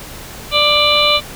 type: harmonic tone with a mistuned harmonic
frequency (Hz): 591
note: D5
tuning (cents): +11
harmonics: 1 / 2 / 4 / 5 / 6 / 7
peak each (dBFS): -17 / -17 / -17 / -17 / -17 / -17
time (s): 0.51-1.21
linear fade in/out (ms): 50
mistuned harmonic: 7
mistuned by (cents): -51
effects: pink hiss -32 dBFS RMS until 1.35 s